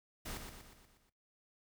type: noise with echo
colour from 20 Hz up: pink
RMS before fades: -43 dBFS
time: 0.25-0.38 s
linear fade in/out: 10 ms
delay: 120 ms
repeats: 6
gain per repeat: -5 dB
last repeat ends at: 1.1 s
effects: noise-tail reverb RT60 0.2 s tail -19 dB re dry